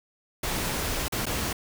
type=noise with dropouts; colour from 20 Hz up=pink; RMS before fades=-29 dBFS; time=0.43-1.53 s; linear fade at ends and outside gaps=5 ms; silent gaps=1.083-1.122 / 1.256-1.265 s; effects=none